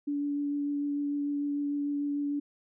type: tone with vibrato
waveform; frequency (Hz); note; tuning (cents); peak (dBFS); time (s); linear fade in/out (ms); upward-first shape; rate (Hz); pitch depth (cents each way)
sine; 287.7; D4; -36; -28; 0.07-2.4; 10; sine; 6.7; 9
effects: none